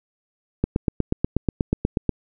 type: click train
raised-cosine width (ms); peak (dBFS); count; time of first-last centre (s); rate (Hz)
3; -6; 13; 0.64-2.093; 8.26
effects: none